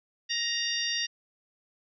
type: harmonic tone with a mistuned harmonic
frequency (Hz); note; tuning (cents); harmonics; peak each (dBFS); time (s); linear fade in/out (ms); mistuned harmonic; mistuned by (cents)
937; A#5; +9; 2 / 3 / 4 / 5 / 6; -34 / -34 / -34 / -34 / -34; 0.29-1.07; 20; 4; -44
effects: none

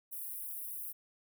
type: high-pass noise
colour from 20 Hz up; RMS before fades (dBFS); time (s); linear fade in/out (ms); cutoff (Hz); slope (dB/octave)
white; -42; 0.11-0.93; 20; 10000; 48
effects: none

